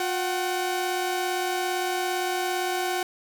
sawtooth tone pair together, 358.7 / 755 Hz, F4 / F#5, +46 / +35 cents, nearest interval octave + minor second, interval 1289 cents, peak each -24 dBFS, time 0-3.03 s, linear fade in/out 2 ms, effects none

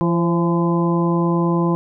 harmonic tone with a mistuned harmonic, 170.1 Hz, F3, 45 cents flat, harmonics 1 / 2 / 3 / 4 / 5 / 6, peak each -17 / -20 / -28 / -32 / -30 / -25 dBFS, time 0.01-1.75 s, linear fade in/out 0 ms, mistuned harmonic 3, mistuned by +49 cents, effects none

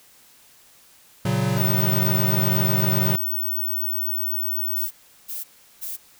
square chord, F# major, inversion first, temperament equal, 116.54 / 138.59 / 185 Hz, A#2 / C#3 / F#3, 0 / 0 / 0 cents, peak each -25 dBFS, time 1.25-3.16 s, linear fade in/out 5 ms
sine tone, 15804 Hz, B9, in tune, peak -22 dBFS, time 1.56-4.89 s, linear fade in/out 50 ms
violet noise bursts, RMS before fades -31 dBFS, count 3, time 4.75-5.97 s, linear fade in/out 20 ms, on 160 ms, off 370 ms
effects white hiss -53 dBFS RMS until 6.19 s

